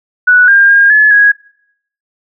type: tone with pitch steps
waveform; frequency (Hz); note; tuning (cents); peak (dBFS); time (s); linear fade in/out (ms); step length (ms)
sine; 1477 / 1605 / 1618 / 1713 / 1657; F#6 / G6 / G#6 / A6 / G#6; -3 / +40 / -46 / -47 / -4; -3; 0.27-1.32; 10; 210
effects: noise-tail reverb RT60 0.7 s tail -24 dB re dry